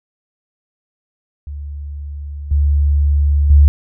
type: tone with level steps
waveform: sine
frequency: 72.3 Hz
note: D2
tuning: 27 cents flat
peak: -24 / -10 / -4 dBFS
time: 1.47-3.68 s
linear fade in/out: 0 ms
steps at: 2.51 / 3.5 s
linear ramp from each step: 5 ms
effects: none